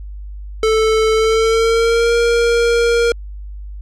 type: tone with pitch glide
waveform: square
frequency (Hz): 440 to 468.9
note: A4 to A#4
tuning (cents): 0 to +10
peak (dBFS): -12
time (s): 0.63-3.12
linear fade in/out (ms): 2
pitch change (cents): +110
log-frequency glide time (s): 1.14-2.15
effects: added 50 Hz sine -27 dBFS peak until 3.81 s + low-pass 7000 Hz 12 dB/octave